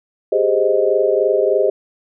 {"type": "chord", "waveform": "sine", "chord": "Ab major seventh", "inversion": "third", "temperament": "equal", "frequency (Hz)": [392, 415.3, 523.3, 622.3], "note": ["G4", "Ab4", "C5", "Eb5"], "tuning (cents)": [0, 0, 0, 0], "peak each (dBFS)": -18, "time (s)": [0.32, 1.7], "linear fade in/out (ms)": 5, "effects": []}